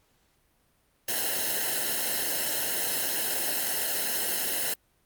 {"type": "noise with comb filter", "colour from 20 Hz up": "white", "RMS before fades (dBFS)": -28, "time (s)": [1.08, 4.74], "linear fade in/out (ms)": 5, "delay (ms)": 0.85, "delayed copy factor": -0.8, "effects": ["pink hiss -68 dBFS RMS until 5.05 s", "Opus 48 kbps"]}